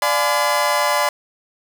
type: chord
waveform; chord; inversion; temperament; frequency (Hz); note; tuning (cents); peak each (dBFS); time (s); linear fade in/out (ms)
30% pulse; D diminished seventh; none; just; 587.3 / 704.8 / 845.8 / 1014.9; D5 / F5 / Ab5 / Cb6; 0 / +16 / +31 / +47; -18 / -23 / -20 / -17; 0.02-1.09; 2
effects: none